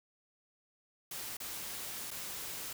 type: noise with dropouts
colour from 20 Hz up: white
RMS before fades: -42 dBFS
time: 1.11-2.73 s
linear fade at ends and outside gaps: 5 ms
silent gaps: 1.37-1.401 / 2.107-2.112 s
effects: none